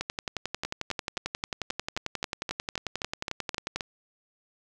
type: two click trains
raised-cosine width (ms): 0.2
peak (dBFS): -13 / -14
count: 43 / 13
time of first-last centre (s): 0.01-3.76 / 0.65-3.808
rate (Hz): 11.2 / 3.8
effects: none